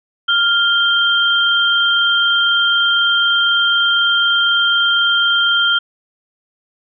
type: tone pair together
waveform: sine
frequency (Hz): 1400 / 3162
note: F6 / G7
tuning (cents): +4 / +14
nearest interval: octave + major second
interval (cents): 1410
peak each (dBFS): -14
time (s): 0.28-5.79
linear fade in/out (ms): 10
effects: none